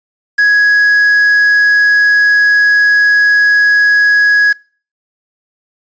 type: tone with quantisation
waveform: triangle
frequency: 1668 Hz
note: G#6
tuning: 7 cents sharp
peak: -4 dBFS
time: 0.38-4.53 s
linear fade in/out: 10 ms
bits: 4
effects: noise-tail reverb RT60 0.4 s tail -24 dB re dry + resampled to 16000 Hz